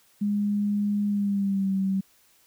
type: tone with pitch glide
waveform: sine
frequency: 205.3 to 192.66 Hz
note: G#3 to G3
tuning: -20 to -30 cents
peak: -22 dBFS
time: 0.21-2.01 s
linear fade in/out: 10 ms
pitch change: -110 cents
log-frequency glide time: 1.07-1.71 s
effects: white hiss -61 dBFS RMS until 2.46 s